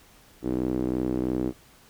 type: tone with band-pass filter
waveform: sawtooth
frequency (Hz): 63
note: B1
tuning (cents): +35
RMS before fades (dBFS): -27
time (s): 0.42-1.53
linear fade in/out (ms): 50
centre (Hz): 320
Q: 3.3
effects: pink hiss -55 dBFS RMS until 1.89 s